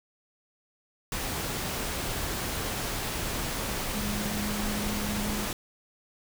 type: tone in noise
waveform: sine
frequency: 207.7 Hz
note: G#3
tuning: in tune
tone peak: -32 dBFS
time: 3.94-5.45 s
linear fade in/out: 2 ms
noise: pink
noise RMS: -32 dBFS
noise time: 1.12-5.53 s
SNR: -3 dB
effects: none